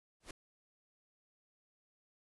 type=noise with exponential growth; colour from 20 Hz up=pink; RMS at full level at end=-42 dBFS; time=0.2-0.31 s; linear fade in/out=5 ms; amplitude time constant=23 ms; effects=resampled to 24000 Hz